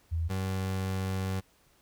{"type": "tone pair in turn", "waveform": ["sine", "30% pulse"], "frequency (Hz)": [82.41, 94.99], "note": ["E2", "F#2"], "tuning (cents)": [0, 46], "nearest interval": "major second", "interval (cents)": 246, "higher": "second", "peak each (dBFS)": -27, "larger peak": "neither", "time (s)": [[0.11, 0.29], [0.29, 1.41]], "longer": "second", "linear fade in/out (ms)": 20, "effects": ["pink hiss -65 dBFS RMS until 1.81 s"]}